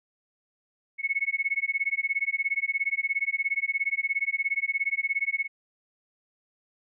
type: tone with tremolo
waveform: sine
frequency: 2200 Hz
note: C#7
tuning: 14 cents flat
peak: -21 dBFS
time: 0.98-5.48 s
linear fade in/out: 50 ms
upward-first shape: sine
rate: 17 Hz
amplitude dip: 100%
effects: none